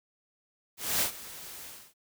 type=noise with ADSR envelope; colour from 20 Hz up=white; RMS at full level=-26 dBFS; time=0.77-1.94 s; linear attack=240 ms; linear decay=100 ms; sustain=-18 dB; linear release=280 ms; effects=none